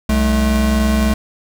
square tone pair together, 63.98 / 215.4 Hz, C2 / A3, -38 / -37 cents, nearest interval octave + major sixth, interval 2101 cents, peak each -16 dBFS, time 0.09-1.14 s, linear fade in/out 5 ms, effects none

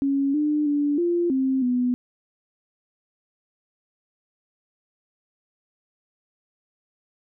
sine tone with pitch steps, 276.6 / 299.4 / 290.3 / 346.2 / 264.4 / 248 Hz, C#4 / D4 / D4 / F4 / C4 / B3, -4 / +33 / -20 / -15 / +18 / +7 cents, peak -19 dBFS, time 0.02-1.94 s, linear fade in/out 0 ms, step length 320 ms, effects none

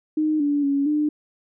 sine tone with pitch steps, 308.3 / 289 / 280 / 300 Hz, D#4 / D4 / C#4 / D4, -16 / -28 / +18 / +37 cents, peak -18 dBFS, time 0.17-1.09 s, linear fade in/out 5 ms, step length 230 ms, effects none

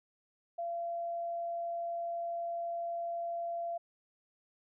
sine tone, 683 Hz, F5, 39 cents flat, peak -34 dBFS, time 0.58-3.78 s, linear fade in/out 10 ms, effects none

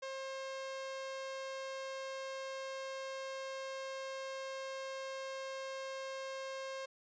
sawtooth tone, 534 Hz, C5, 35 cents sharp, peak -37 dBFS, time 0.02-6.86 s, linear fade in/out 10 ms, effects resampled to 16000 Hz

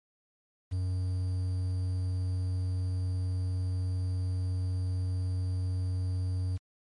triangle tone with quantisation, 92.1 Hz, F#2, 7 cents flat, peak -26 dBFS, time 0.71-6.58 s, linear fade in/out 20 ms, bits 9, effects MP3 48 kbps

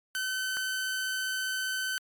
sawtooth tone pair in turn, 1525 / 1525 Hz, G6 / G6, -48 / -48 cents, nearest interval unison, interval 0 cents, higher neither, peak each -26 dBFS, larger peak neither, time 0.15-0.57 / 0.57-1.98 s, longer second, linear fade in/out 0 ms, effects MP3 96 kbps

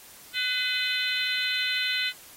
harmonic tone with a mistuned harmonic, 507 Hz, B4, 45 cents sharp, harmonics 3 / 4 / 5 / 6 / 7 / 8, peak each -32 / -32 / -32 / -32 / -32 / -32 dBFS, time 0.33-2.13 s, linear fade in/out 50 ms, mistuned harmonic 3, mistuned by -29 cents, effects white hiss -49 dBFS RMS until 2.36 s + AAC 48 kbps

